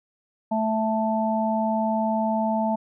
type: harmonic tone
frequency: 220 Hz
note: A3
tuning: in tune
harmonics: 1 / 3 / 4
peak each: -24 / -26 / -26 dBFS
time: 0.51-2.76 s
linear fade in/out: 10 ms
effects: none